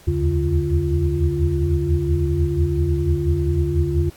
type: tone cluster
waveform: sine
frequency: 74.8 / 80.7 / 85 / 143.8 / 346.4 Hz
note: D2 / E2 / F2 / D3 / F4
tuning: +32 / -36 / -46 / -36 / -14 cents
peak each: -23 dBFS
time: 0.07-4.1 s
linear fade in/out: 10 ms
effects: pink hiss -48 dBFS RMS until 4.16 s + AAC 64 kbps